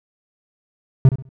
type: tone with echo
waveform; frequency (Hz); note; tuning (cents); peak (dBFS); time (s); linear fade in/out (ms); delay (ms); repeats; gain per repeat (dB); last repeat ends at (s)
triangle; 132; C3; +16; -4; 1.05-1.09; 2; 67; 3; -12; 1.291
effects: none